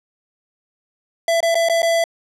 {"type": "tone with dropouts", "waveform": "square", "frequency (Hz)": 668, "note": "E5", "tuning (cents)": 23, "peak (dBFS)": -15, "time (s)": [1.28, 2.04], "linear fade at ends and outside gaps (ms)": 2, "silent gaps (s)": [[1.405, 1.428], [1.545, 1.553], [1.687, 1.697], [1.82, 1.829]], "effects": ["low-pass 10000 Hz 12 dB/octave"]}